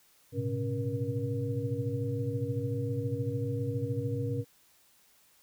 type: tone cluster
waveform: sine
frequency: 107.4 / 121.6 / 134.4 / 276.6 / 475.7 Hz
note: A2 / B2 / C3 / C#4 / A#4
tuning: -41 / -26 / +47 / -4 / +35 cents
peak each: -35 / -35 / -37 / -38 / -36 dBFS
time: 0.32-4.45 s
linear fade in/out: 50 ms
effects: white hiss -64 dBFS RMS until 5.42 s